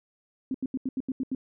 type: tone bursts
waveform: sine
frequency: 261.6 Hz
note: C4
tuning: in tune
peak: -26 dBFS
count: 8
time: 0.51-1.349 s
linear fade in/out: 2 ms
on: 34 ms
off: 81 ms
effects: none